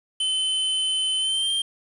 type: tone with pitch glide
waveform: square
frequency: 3054 to 3173 Hz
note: G7 to G7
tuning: -46 to +20 cents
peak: -22 dBFS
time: 0.2-1.62 s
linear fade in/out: 5 ms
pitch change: +66 cents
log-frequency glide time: 1.19-1.51 s
effects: resampled to 24000 Hz + 8-bit